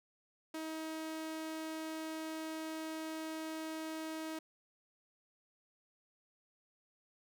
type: tone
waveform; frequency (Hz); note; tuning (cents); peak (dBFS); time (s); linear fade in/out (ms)
sawtooth; 317.5; D#4; +35; -36; 0.54-4.39; 5
effects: none